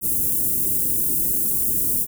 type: band-stop noise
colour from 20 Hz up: white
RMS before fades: -21 dBFS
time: 0.01-2.07 s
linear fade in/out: 50 ms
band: 370 to 9600 Hz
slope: 24 dB/octave
effects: none